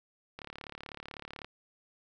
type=click train; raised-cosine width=0.3 ms; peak=-26 dBFS; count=39; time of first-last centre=0.39-1.446 s; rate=36 Hz; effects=none

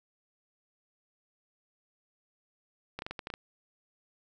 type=clicks; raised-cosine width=0.3 ms; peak=-21 dBFS; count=8; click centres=2.99 / 3.021 / 3.065 / 3.11 / 3.192 / 3.271 / 3.302 / 3.339 s; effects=none

